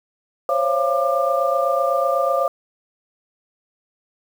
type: tone cluster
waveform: sine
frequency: 530 / 558 / 685 / 1194 Hz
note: C5 / C#5 / F5 / D6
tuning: +22 / +11 / -34 / +28 cents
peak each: -22 dBFS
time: 0.49-2.48 s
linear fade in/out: 2 ms
effects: 7-bit